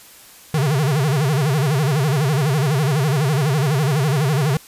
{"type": "tone with vibrato", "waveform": "square", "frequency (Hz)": 143.4, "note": "D3", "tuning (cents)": -41, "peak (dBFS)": -16, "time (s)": [0.54, 4.57], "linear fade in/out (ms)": 2, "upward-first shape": "sine", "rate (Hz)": 12, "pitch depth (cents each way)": 200, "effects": ["white hiss -44 dBFS RMS until 4.67 s", "resampled to 32000 Hz"]}